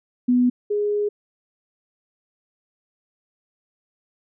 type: tone pair in turn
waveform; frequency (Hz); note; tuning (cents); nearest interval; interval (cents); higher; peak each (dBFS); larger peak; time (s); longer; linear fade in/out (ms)
sine; 247.4 / 414.3; B3 / G#4; +3 / -4; major sixth; 893; second; -14 / -19; first; 0.28-0.5 / 0.7-1.09; second; 10
effects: none